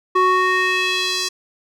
square tone with band-pass filter sweep, 370 Hz, F#4, in tune, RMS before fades -18 dBFS, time 0.15-1.29 s, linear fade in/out 10 ms, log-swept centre 970 to 5400 Hz, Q 1.9, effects none

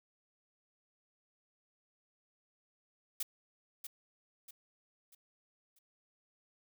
blue noise with echo, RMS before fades -36 dBFS, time 3.2-3.23 s, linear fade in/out 5 ms, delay 640 ms, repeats 4, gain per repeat -8 dB, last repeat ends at 5.79 s, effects none

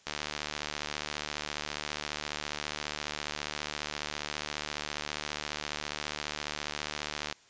click train, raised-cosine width 0.2 ms, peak -16 dBFS, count 543, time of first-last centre 0.07-7.326 s, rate 74.7 Hz, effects white hiss -60 dBFS RMS until 7.49 s + resampled to 16000 Hz

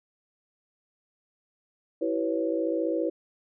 sine chord, C# half-diminished seventh, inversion first, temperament equal with one note detuned, 329.6 / 384.2 / 493.9 / 554.4 Hz, E4 / G4 / B4 / C#5, 0 / -35 / 0 / 0 cents, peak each -28 / -34 / -30 / -31 dBFS, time 2.01-3.1 s, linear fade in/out 10 ms, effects none

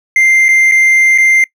triangle tone with dropouts, 2093 Hz, C7, in tune, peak -4 dBFS, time 0.16-1.44 s, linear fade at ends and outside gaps 2 ms, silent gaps 0.484-0.488 / 0.714-0.719 / 1.178-1.183 s, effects noise-tail reverb RT60 0.1 s tail -21 dB re dry

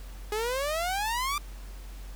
sawtooth exponential sweep, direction up, 413.7 to 1200 Hz, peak -24 dBFS, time 0.32-1.38 s, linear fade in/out 2 ms, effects added 46 Hz sine -39 dBFS peak until 2.15 s + pink hiss -52 dBFS RMS until 2.15 s

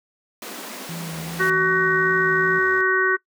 pink high-pass noise, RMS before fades -35 dBFS, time 0.42-1.5 s, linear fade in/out 2 ms, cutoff 190 Hz, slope 96 dB/octave
sine tone with vibrato, 164.81 Hz, E3, in tune, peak -30 dBFS, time 0.89-2.59 s, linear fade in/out 5 ms, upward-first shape sine, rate 2.6 Hz, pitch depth 35 cents each way
5% pulse tone with pitch glide, 74.8 to 73.35 Hz, D2 to D2, +32 to -2 cents, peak -29 dBFS, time 1.12-2.82 s, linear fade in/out 10 ms, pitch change -34 cents, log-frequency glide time 1.23-1.58 s
harmonic tone, 375.8 Hz, F#4, 27 cents sharp, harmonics 1 / 3 / 4 / 5, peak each -22 / -24 / -20 / -23 dBFS, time 1.39-3.17 s, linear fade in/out 20 ms
effects noise-tail reverb RT60 0.1 s tail -21 dB re dry

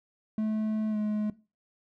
triangle tone with pitch glide, 216.4 to 211.7 Hz, A3 to G#3, -29 to +33 cents, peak -24 dBFS, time 0.38-1.3 s, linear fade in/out 2 ms, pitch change -38 cents, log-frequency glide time 0.9-0.97 s, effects noise-tail reverb RT60 0.3 s tail -18 dB re dry

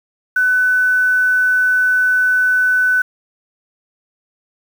sine tone with quantisation, 1500 Hz, F#6, 23 cents sharp, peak -11 dBFS, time 0.36-3.02 s, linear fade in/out 5 ms, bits 6, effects none

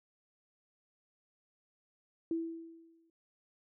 sine tone with exponential decay, 329.8 Hz, E4, 1 cent sharp, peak -29 dBFS, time 2.31-3.1 s, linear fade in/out 2 ms, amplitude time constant 170 ms, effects noise-tail reverb RT60 0.1 s tail -23 dB re dry

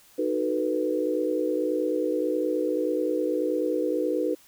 sine chord, B dominant seventh, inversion first, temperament just, 308.7 / 370.4 / 444.5 / 493.9 Hz, D#4 / F#4 / A4 / B4, -14 / +2 / +18 / 0 cents, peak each -28 / -30 / -31 / -27 dBFS, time 0.18-4.35 s, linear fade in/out 10 ms, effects white hiss -56 dBFS RMS until 4.47 s

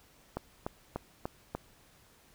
click train, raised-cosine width 1 ms, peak -20 dBFS, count 5, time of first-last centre 0.37-1.55 s, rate 3.39 Hz, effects pink hiss -62 dBFS RMS until 2.34 s

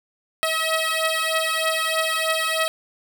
10% pulse beating tone pair, 640 / 643.2 Hz, D#5 / E5, +49 / -43 cents, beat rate 3.2 Hz, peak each -15 dBFS, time 0.43-2.68 s, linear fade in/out 0 ms, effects none

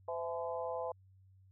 harmonic tone with a mistuned harmonic, 170 Hz, F3, 46 cents flat, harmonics 3 / 4 / 5 / 6, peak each -39 / -41 / -43 / -45 dBFS, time 0.08-0.92 s, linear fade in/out 5 ms, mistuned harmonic 4, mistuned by -50 cents, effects added 95 Hz sine -60 dBFS peak until 1.51 s

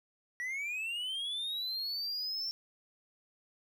triangle linear sweep, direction up, 1914 to 5430 Hz, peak -33 dBFS, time 0.4-2.51 s, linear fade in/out 0 ms, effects 12-bit

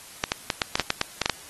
clicks, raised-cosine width 0.2 ms, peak -4 dBFS, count 11, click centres 0.239 / 0.319 / 0.502 / 0.618 / 0.755 / 0.797 / 0.904 / 1.014 / 1.217 / 1.259 / 1.297 s, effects white hiss -45 dBFS RMS until 1.49 s + AAC 32 kbps

